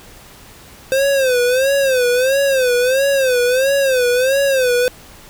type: tone with vibrato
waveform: square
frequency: 521 Hz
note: C5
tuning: 7 cents flat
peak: -13 dBFS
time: 0.92-4.88 s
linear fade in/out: 0 ms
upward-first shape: sine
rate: 1.5 Hz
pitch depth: 120 cents each way
effects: pink hiss -41 dBFS RMS until 5.29 s